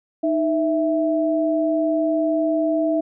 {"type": "tone pair together", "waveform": "sine", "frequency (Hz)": [311.1, 658.2], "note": ["D#4", "E5"], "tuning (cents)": [0, -3], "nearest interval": "octave + minor second", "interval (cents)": 1297, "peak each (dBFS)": -20, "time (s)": [0.23, 3.01], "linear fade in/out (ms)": 10, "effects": []}